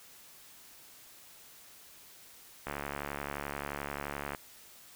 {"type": "click train", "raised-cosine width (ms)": 0.5, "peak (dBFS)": -21, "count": 121, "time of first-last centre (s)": [2.67, 4.348], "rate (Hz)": 71.5, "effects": ["white hiss -55 dBFS RMS until 4.95 s"]}